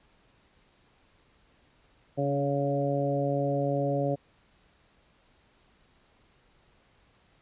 harmonic tone with a mistuned harmonic, 140.6 Hz, C#3, 25 cents sharp, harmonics 1 / 2 / 3 / 4 / 5, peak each -30 / -32 / -34 / -29 / -35 dBFS, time 2.17-4.16 s, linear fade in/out 20 ms, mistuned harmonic 2, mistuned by +16 cents, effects pink hiss -64 dBFS RMS until 7.41 s + resampled to 8000 Hz

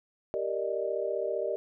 sine chord, Eb major seventh, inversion first, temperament equal, 392 / 466.2 / 587.3 / 622.3 Hz, G4 / Bb4 / D5 / Eb5, 0 / 0 / 0 / 0 cents, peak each -34 dBFS, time 0.34-1.56 s, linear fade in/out 0 ms, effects none

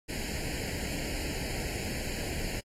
pink noise with comb filter, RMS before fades -35 dBFS, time 0.08-2.61 s, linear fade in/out 20 ms, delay 0.42 ms, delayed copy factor +0.9, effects low-pass 11000 Hz 12 dB/octave + AAC 48 kbps

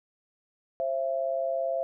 sine tone pair together, 531.8 / 670 Hz, C5 / E5, +28 / +28 cents, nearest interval major third, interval 400 cents, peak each -30 / -28 dBFS, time 0.8-1.83 s, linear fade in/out 0 ms, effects none

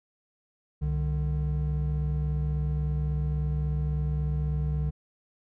triangle tone pair together, 66.39 / 150 Hz, C2 / D3, +26 / +37 cents, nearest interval octave + major second, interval 1411 cents, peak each -26 dBFS, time 0.81-4.91 s, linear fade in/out 20 ms, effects none

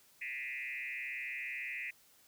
sine tone with frequency modulation, 2244 Hz, C#7, 21 cents sharp, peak -38 dBFS, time 0.21-1.91 s, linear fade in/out 10 ms, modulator 134 Hz, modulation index 2.7, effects white hiss -65 dBFS RMS until 2.27 s

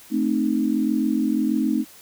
sine chord, A diminished, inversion none, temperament equal with one note detuned, 220 / 261.6 / 308.1 Hz, A3 / C4 / Eb4, 0 / 0 / -17 cents, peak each -23 dBFS, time 0.1-1.85 s, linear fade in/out 50 ms, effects white hiss -47 dBFS RMS until 2.01 s

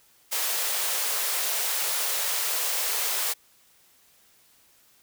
white high-pass noise, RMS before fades -27 dBFS, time 0.31-3.34 s, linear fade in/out 20 ms, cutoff 420 Hz, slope 48 dB/octave, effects white hiss -60 dBFS RMS until 5.02 s

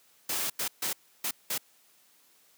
white noise bursts at uneven times, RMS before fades -31 dBFS, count 5, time 0.29-0.5 / 0.59-0.68 / 0.82-0.93 / 1.24-1.31 / 1.5-1.58 s, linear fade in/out 5 ms, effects white hiss -63 dBFS RMS until 2.57 s + high-pass 150 Hz 12 dB/octave

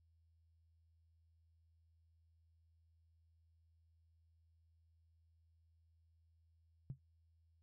sine tone with exponential decay, 133.5 Hz, C3, 35 cents sharp, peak -38 dBFS, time 6.9-6.99 s, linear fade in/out 0 ms, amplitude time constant 19 ms, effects added 82 Hz sine -70 dBFS peak until 7.62 s

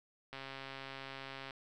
click train, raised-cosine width 0.3 ms, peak -29 dBFS, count 160, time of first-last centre 0.33-1.508 s, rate 135 Hz, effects none

